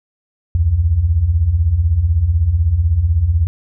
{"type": "beating tone pair", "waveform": "sine", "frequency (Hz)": [70, 86], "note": ["C#2", "F2"], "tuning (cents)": [18, -26], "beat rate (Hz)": 16, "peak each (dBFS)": [-18, -12], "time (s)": [0.55, 3.47], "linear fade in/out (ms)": 0, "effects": []}